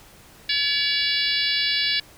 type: harmonic tone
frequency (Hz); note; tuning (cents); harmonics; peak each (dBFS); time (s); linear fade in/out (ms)
570; C#5; +48; 3 / 4 / 5 / 6 / 7 / 8 / 9; -29 / -28 / -28 / -27 / -26 / -28 / -30; 0.49-2; 5
effects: pink hiss -49 dBFS RMS until 2.17 s